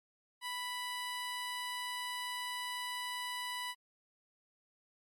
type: tone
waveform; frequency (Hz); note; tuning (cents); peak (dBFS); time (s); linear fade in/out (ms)
15% pulse; 987.8; B5; 0; -31; 0.41-3.75; 50
effects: MP3 64 kbps